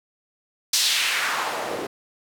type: noise with band-pass filter sweep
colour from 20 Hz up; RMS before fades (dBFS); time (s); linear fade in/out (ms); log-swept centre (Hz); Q
white; -24; 0.73-1.87; 5; 5300 to 350; 1.6
effects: none